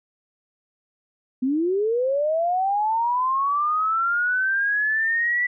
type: linear sweep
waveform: sine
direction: up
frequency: 246.9 to 1975.5 Hz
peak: -19 dBFS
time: 1.42-5.47 s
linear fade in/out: 10 ms
effects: none